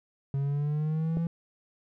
triangle exponential sweep, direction up, 136.9 to 168.8 Hz, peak -24 dBFS, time 0.34-1.27 s, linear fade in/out 2 ms
click, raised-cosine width 2 ms, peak -22 dBFS, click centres 1.171 s
effects none

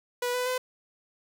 sawtooth tone with pitch steps, 490 / 498.6 / 507.3 Hz, B4 / B4 / B4, -14 / +16 / +46 cents, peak -23 dBFS, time 0.22-0.58 s, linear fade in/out 5 ms, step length 120 ms, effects none

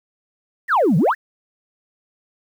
sine exponential two-way sweep, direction down then up, 2002 to 141.8 to 2002 Hz, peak -11 dBFS, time 0.68-1.15 s, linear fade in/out 50 ms, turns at 0.97 s, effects tanh soft clip ceiling -10 dBFS + 8-bit

